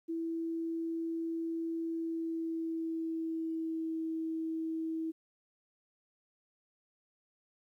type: tone with pitch glide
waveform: sine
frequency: 329.6 to 322.8 Hz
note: E4 to E4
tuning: 0 to -36 cents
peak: -33 dBFS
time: 0.08-5.12 s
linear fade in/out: 20 ms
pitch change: -36 cents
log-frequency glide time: 1.81-4 s
effects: 12-bit